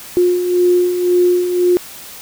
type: beating tone pair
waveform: sine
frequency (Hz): 355.1 / 357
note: F4 / F4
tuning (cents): +29 / +38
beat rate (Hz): 1.9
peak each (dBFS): -19 / -11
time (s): 0.17-1.77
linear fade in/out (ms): 0
effects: white hiss -34 dBFS RMS until 2.21 s